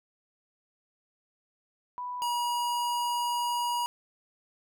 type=tone pair in turn; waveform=sine / square; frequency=987.8 / 960.8 Hz; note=B5 / B5; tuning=0 / -48 cents; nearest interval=unison; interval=48 cents; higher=first; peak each=-33 / -28 dBFS; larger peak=second; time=1.98-2.22 / 2.22-3.86 s; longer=second; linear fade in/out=0 ms; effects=none